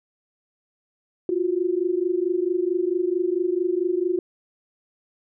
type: tone pair together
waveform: sine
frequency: 345.5 / 370 Hz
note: F4 / F#4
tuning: -19 / 0 cents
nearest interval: minor second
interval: 119 cents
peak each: -23 dBFS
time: 1.29-4.19 s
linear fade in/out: 2 ms
effects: none